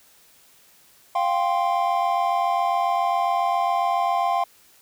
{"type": "chord", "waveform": "triangle", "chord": "F suspended second", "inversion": "none", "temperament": "just", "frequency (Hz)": [698.5, 785.8, 1047.7], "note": ["F5", "G5", "C6"], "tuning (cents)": [0, 4, 2], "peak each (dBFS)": [-21, -22, -23], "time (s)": [1.15, 4.44], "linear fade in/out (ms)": 5, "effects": ["white hiss -55 dBFS RMS until 4.81 s"]}